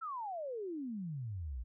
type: exponential sweep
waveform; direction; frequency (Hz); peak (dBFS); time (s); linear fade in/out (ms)
sine; down; 1370 to 55; -38; 0.01-1.64; 20
effects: none